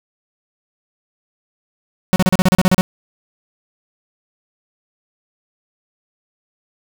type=tone bursts; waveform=45% pulse; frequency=185 Hz; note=F#3; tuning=in tune; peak=-9 dBFS; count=11; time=2.13-2.81 s; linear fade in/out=0 ms; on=30 ms; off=35 ms; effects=none